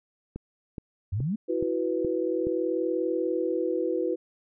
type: click train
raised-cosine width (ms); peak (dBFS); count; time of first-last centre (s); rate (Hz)
3; -22; 6; 0.36-2.47; 2.37
type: exponential sweep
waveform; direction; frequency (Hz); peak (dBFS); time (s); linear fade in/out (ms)
sine; up; 87.31 to 232.7; -25; 1.12-1.36; 10
type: chord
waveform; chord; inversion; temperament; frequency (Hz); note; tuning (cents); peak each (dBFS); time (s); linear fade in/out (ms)
sine; E suspended second; none; equal; 329.6 / 370 / 493.9; E4 / F#4 / B4; 0 / 0 / 0; -29; 1.48-4.16; 20
effects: none